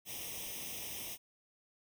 white noise with comb filter, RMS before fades -43 dBFS, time 0.05-1.18 s, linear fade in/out 50 ms, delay 0.34 ms, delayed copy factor +0.9, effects none

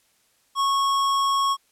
sine tone with hard clipping, 1100 Hz, C#6, 14 cents flat, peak -21 dBFS, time 0.55-1.57 s, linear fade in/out 50 ms, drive 15 dB, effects white hiss -64 dBFS RMS until 1.71 s + low-pass 12000 Hz 12 dB/octave

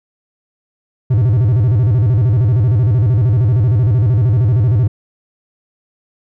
triangle tone with vibrato, 113.8 Hz, A#2, 41 cents flat, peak -7 dBFS, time 1.1-4.88 s, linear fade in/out 10 ms, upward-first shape square, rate 13 Hz, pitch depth 210 cents each way, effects none

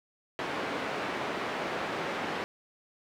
pink band-pass noise, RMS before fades -34 dBFS, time 0.39-2.44 s, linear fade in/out 0 ms, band 290 to 2300 Hz, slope 12 dB/octave, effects none

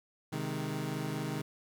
25% pulse chord, Ab major, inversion first, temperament equal, 130.81 / 155.56 / 207.7 Hz, C3 / Eb3 / Ab3, 0 / 0 / 0 cents, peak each -35 / -33 / -37 dBFS, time 0.32-1.42 s, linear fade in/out 10 ms, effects none

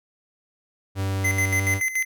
45% pulse tone with pitch glide, 96.7 to 97.43 Hz, G2 to G2, -23 to -10 cents, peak -23 dBFS, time 0.95-1.81 s, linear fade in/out 50 ms, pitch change +13 cents, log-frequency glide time 1.53-1.62 s
square tone with tremolo, 2052 Hz, C7, 34 cents flat, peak -21 dBFS, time 1.24-2.05 s, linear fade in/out 10 ms, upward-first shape square, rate 7 Hz, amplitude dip 70%
effects none

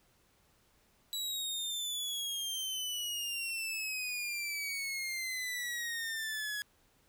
sawtooth exponential sweep, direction down, 3929 to 1671 Hz, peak -32 dBFS, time 1.13-6.62 s, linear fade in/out 0 ms, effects pink hiss -69 dBFS RMS until 7.08 s

